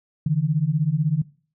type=beating tone pair; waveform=sine; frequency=143.8 / 159.8 Hz; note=D3 / D#3; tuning=-36 / +47 cents; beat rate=16 Hz; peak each=-21 dBFS; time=0.26-1.22 s; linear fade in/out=5 ms; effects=noise-tail reverb RT60 0.5 s tail -22 dB re dry